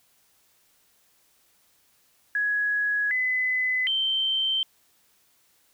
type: tone with pitch steps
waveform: sine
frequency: 1673 / 2016 / 3117 Hz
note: G#6 / B6 / G7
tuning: +12 / +35 / -11 cents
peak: -22 dBFS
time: 2.35-4.63 s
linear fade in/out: 2 ms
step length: 760 ms
effects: white hiss -64 dBFS RMS until 5.73 s